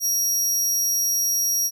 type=tone; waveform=sawtooth; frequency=5670 Hz; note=F8; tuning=25 cents sharp; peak=-17 dBFS; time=0-1.71 s; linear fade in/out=50 ms; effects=none